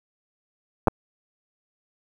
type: clicks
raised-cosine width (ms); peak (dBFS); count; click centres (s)
1; -4; 2; 0.873 / 0.882
effects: 7-bit